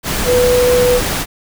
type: tone in noise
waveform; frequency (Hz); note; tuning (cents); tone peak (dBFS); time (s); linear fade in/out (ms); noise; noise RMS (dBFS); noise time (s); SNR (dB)
sine; 493.9; B4; 0; -9; 0.25-1.01; 50; pink; -18; 0.03-1.26; +6
effects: none